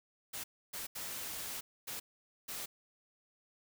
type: noise bursts at uneven times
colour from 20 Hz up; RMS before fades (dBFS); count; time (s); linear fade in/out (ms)
white; -42; 5; 0.33-0.44 / 0.73-0.87 / 0.95-1.61 / 1.87-2 / 2.48-2.66; 10
effects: none